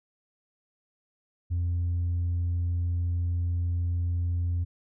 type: tone with tanh clipping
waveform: triangle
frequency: 86.8 Hz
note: F2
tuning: 10 cents flat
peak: -25 dBFS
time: 1.5-4.65 s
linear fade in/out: 20 ms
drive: 6 dB
effects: none